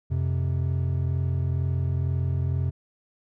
triangle tone pair together, 88.7 / 130.84 Hz, F2 / C3, +27 / 0 cents, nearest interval perfect fifth, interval 673 cents, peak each -23 / -24 dBFS, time 0.1-2.71 s, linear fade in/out 20 ms, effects none

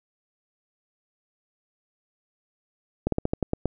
slowing click train, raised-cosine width 2 ms, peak -10 dBFS, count 8, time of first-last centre 3.07-3.657 s, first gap 53 ms, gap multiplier 1.15, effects none

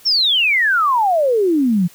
sine exponential sweep, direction down, 5600 to 166.5 Hz, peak -12 dBFS, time 0.05-1.88 s, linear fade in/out 20 ms, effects white hiss -46 dBFS RMS until 1.94 s + high-pass 60 Hz 12 dB/octave

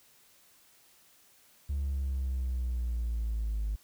triangle linear sweep, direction down, 71 to 51 Hz, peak -26 dBFS, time 1.69-3.76 s, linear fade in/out 10 ms, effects tanh soft clip ceiling -25 dBFS + white hiss -62 dBFS RMS until 3.83 s

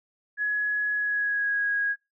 sine tone with pitch glide, 1684 to 1650.3 Hz, G#6 to G#6, +24 to -11 cents, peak -23 dBFS, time 0.37-1.96 s, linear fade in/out 50 ms, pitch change -35 cents, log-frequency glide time 0.94-1.54 s, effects noise-tail reverb RT60 0.2 s tail -20 dB re dry

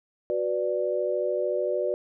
sine chord, B minor, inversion second, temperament equal, 370 / 493.9 / 587.3 Hz, F#4 / B4 / D5, 0 / 0 / 0 cents, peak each -29 / -29 / -27 dBFS, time 0.3-1.94 s, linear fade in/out 0 ms, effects none

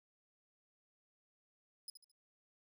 25% pulse tone with echo, 5060 Hz, D#8, 28 cents sharp, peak -40 dBFS, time 1.88-1.9 s, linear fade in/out 2 ms, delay 72 ms, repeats 3, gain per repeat -9 dB, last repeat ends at 2.116 s, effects none

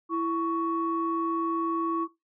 sine tone pair together, 331.8 / 1116 Hz, E4 / C#6, +11 / +11 cents, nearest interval octave + major sixth, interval 2100 cents, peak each -27 dBFS, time 0.09-2.08 s, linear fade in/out 50 ms, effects noise-tail reverb RT60 0.2 s tail -17 dB re dry + tanh soft clip ceiling -17 dBFS

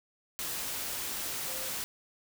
sine tone in noise, 523.3 Hz, C5, in tune, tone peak -45 dBFS, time 1.48-1.69 s, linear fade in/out 0 ms, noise white, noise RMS -36 dBFS, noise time 0.39-1.84 s, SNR -12 dB, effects none

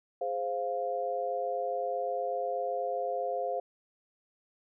sine chord, F minor, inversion first, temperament equal, 415.3 / 523.3 / 698.5 Hz, Ab4 / C5 / F5, 0 / 0 / 0 cents, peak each -38 / -33 / -33 dBFS, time 0.21-3.6 s, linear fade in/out 5 ms, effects none

